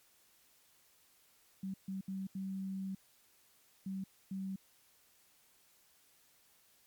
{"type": "tone bursts at uneven times", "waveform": "sine", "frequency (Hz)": 191.9, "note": "G3", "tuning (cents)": -37, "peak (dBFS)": -37, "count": 6, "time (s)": [[1.63, 1.74], [1.88, 2.01], [2.08, 2.27], [2.35, 2.95], [3.86, 4.04], [4.31, 4.56]], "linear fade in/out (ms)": 5, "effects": ["white hiss -68 dBFS RMS until 6.86 s", "MP3 96 kbps"]}